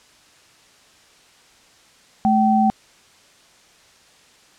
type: tone pair together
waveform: sine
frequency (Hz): 216.4 / 770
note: A3 / G5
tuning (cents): -29 / -31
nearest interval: octave + minor seventh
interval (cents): 2198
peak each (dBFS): -16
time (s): 2.25-2.7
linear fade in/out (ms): 0
effects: white hiss -52 dBFS RMS until 4.58 s + low-pass 7000 Hz 12 dB/octave